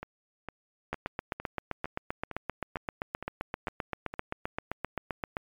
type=two click trains; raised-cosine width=0.5 ms; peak=-22 / -16 dBFS; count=10 / 35; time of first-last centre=0.03-4.14 / 0.93-5.369 s; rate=2.19 / 7.66 Hz; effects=MP3 96 kbps